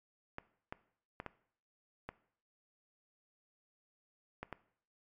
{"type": "clicks", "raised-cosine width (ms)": 0.5, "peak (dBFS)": -26, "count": 7, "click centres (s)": [0.384, 0.725, 1.201, 1.263, 2.09, 4.43, 4.527], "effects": ["noise-tail reverb RT60 0.6 s tail -18 dB re dry", "MP3 96 kbps"]}